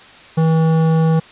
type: tone with hard clipping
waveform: sine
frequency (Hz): 161.3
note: E3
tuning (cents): -37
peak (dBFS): -13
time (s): 0.37-1.2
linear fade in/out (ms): 10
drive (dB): 13
effects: white hiss -41 dBFS RMS until 1.31 s + resampled to 8000 Hz